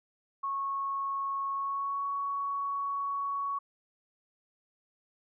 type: tone with pitch glide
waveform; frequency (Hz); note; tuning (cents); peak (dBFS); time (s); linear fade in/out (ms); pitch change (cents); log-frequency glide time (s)
sine; 1100 to 1117.9; C#6 to C#6; -14 to +14; -30; 0.43-3.59; 10; +28; 1.53-2.06
effects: none